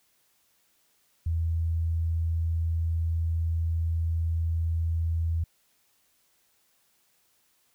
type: tone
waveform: sine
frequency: 82.4 Hz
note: E2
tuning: in tune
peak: -24 dBFS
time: 1.26-5.44 s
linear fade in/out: 5 ms
effects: white hiss -68 dBFS RMS until 7.74 s